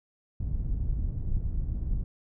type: low-pass noise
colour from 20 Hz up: pink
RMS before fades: -29 dBFS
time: 0.4-2.04 s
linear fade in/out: 5 ms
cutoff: 100 Hz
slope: 12 dB/octave
effects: none